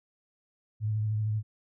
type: tone with vibrato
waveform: sine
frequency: 107.5 Hz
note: A2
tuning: 40 cents flat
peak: -26 dBFS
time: 0.8-1.43 s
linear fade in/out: 50 ms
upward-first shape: triangle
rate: 13 Hz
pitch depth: 35 cents each way
effects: none